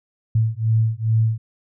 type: beating tone pair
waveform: sine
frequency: 110.4 / 112.8 Hz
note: A2 / A2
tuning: +6 / +44 cents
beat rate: 2.4 Hz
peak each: -19 dBFS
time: 0.35-1.38 s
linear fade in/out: 5 ms
effects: none